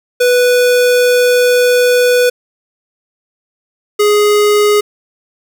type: tone pair in turn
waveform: square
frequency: 493.2 / 416.3 Hz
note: B4 / G#4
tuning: -2 / +4 cents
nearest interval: minor third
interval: 294 cents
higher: first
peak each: -8 dBFS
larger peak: neither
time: 0.2-2.3 / 3.99-4.81 s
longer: first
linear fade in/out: 10 ms
effects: 7-bit